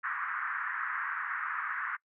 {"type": "band-pass noise", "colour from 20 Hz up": "white", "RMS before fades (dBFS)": -35, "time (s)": [0.03, 1.97], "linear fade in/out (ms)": 20, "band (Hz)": [1100, 1800], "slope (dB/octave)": 48, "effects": ["noise-tail reverb RT60 0.1 s tail -24 dB re dry"]}